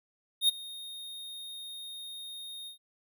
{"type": "tone with ADSR envelope", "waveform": "square", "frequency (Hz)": 3703, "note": "A#7", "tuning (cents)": -12, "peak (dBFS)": -20, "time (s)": [0.41, 2.78], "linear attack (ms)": 76, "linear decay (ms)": 15, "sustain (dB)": -21, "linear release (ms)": 110, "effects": []}